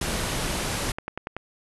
pink low-pass noise, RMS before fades -28 dBFS, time 0.01-0.92 s, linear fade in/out 5 ms, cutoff 12000 Hz, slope 96 dB/octave
click train, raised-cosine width 0.5 ms, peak -16 dBFS, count 6, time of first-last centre 0.89-1.366 s, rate 10.5 Hz
effects none

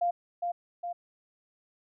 sine tone with echo, 698 Hz, F5, 1 cent flat, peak -24 dBFS, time 0.01-0.11 s, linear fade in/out 10 ms, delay 410 ms, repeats 2, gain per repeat -4 dB, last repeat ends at 0.93 s, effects none

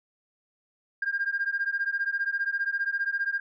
sine beating tone pair, 1600 / 1615 Hz, G6 / G#6, +35 / -49 cents, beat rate 15 Hz, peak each -28 dBFS, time 1.02-3.4 s, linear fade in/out 5 ms, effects tanh soft clip ceiling -19 dBFS

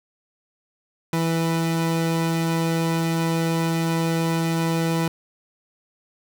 30% pulse tone pair together, 164.81 / 493 Hz, E3 / B4, 0 / -3 cents, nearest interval octave + perfect fifth, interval 1897 cents, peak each -18 / -27 dBFS, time 1.13-5.08 s, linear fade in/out 2 ms, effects none

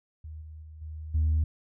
sine tone with level steps, 77.9 Hz, D#2, 3 cents sharp, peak -38 / -41 / -43 / -36 / -20 dBFS, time 0.24-1.44 s, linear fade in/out 5 ms, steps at 0.41 / 0.62 / 0.81 / 1.14 s, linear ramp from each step 10 ms, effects tanh soft clip ceiling -19 dBFS

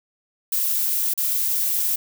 violet noise with dropouts, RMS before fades -22 dBFS, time 0.52-1.96 s, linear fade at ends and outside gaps 5 ms, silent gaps 1.138-1.176 s, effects none

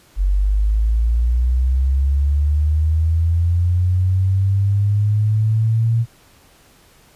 sine linear sweep, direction up, 46.08 to 116.2 Hz, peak -13 dBFS, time 0.16-6.06 s, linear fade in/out 50 ms, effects pink hiss -51 dBFS RMS until 7.15 s + resampled to 32000 Hz

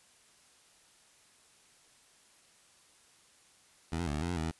15% pulse tone with pitch steps, 81.8 / 87.1 / 72.7 / 75.5 / 85.8 / 88.7 / 79.3 / 81 Hz, E2 / F2 / D2 / D2 / F2 / F2 / D#2 / E2, -13 / -4 / -17 / +48 / -30 / +27 / +33 / -30 cents, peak -26 dBFS, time 3.92-4.512 s, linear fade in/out 5 ms, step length 74 ms, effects white hiss -63 dBFS RMS until 4.59 s + resampled to 24000 Hz

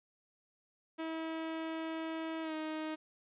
sawtooth tone with pitch glide, 322.6 to 312.2 Hz, E4 to D#4, -37 to +6 cents, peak -33 dBFS, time 0.98-2.96 s, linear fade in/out 20 ms, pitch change -57 cents, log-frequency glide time 2.42-2.54 s, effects resampled to 8000 Hz

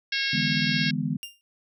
harmonic tone, 545 Hz, C#5, 29 cents flat, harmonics 3 / 4 / 5 / 6 / 7 / 8 / 9 / 10, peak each -30 / -31 / -32 / -33 / -33 / -34 / -35 / -35 dBFS, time 0.12-0.91 s, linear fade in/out 5 ms
sine chord, E dominant seventh, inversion third, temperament just, 148.33 / 164.81 / 206 / 247.2 Hz, D3 / E3 / G#3 / B3, +18 / 0 / -14 / +2 cents, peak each -30 dBFS, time 0.33-1.17 s, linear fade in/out 5 ms
sawtooth tone with exponential decay, 2800 Hz, F7, 4 cents sharp, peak -28 dBFS, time 1.23-1.41 s, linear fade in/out 0 ms, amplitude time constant 39 ms
effects none

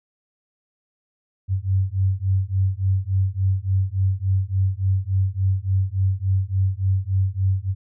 sine beating tone pair, 94 / 97.5 Hz, F#2 / G2, +28 / -9 cents, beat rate 3.5 Hz, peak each -21 dBFS, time 1.48-7.75 s, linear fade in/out 50 ms, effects none

